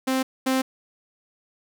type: tone pair in turn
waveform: sawtooth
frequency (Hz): 262 / 262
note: C4 / C4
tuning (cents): +2 / +2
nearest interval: unison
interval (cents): 0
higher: neither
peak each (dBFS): -17 / -16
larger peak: second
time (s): 0.07-0.23 / 0.46-0.62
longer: neither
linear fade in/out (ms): 10
effects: none